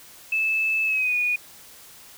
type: tone with pitch glide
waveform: sine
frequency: 2620 to 2459 Hz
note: E7 to D#7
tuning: -11 to -21 cents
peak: -20 dBFS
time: 0.32-1.36 s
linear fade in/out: 5 ms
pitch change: -110 cents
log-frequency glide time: 0.84-1.15 s
effects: white hiss -47 dBFS RMS until 2.17 s